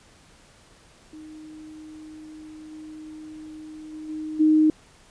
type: tone with level steps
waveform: sine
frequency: 310 Hz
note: D#4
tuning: 6 cents flat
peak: -39 / -37 / -34 / -29 / -14 dBFS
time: 1.13-4.7 s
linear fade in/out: 2 ms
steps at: 2.71 / 3.92 / 4.08 / 4.39 s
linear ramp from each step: 20 ms
effects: pink hiss -54 dBFS RMS until 5.1 s + resampled to 22050 Hz